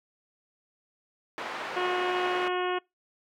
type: band-pass noise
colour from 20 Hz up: pink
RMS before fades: -36 dBFS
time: 1.38-2.48 s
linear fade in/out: 0 ms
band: 530 to 2300 Hz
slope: 12 dB/octave
type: harmonic tone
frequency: 362.4 Hz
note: F#4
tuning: 36 cents flat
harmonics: 1 / 2 / 3 / 4 / 5 / 6 / 7 / 8 / 9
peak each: -29 / -33 / -34 / -38 / -40 / -44 / -41 / -41 / -47 dBFS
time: 1.76-2.79 s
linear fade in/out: 10 ms
effects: noise-tail reverb RT60 0.2 s tail -25 dB re dry